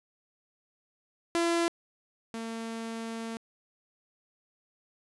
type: tone pair in turn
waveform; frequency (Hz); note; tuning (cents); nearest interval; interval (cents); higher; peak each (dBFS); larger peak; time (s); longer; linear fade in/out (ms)
sawtooth; 338.7 / 227.1; E4 / A#3; +47 / -45; perfect fifth; 692; first; -21 / -31; first; 1.35-1.68 / 2.34-3.37; second; 0
effects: resampled to 24000 Hz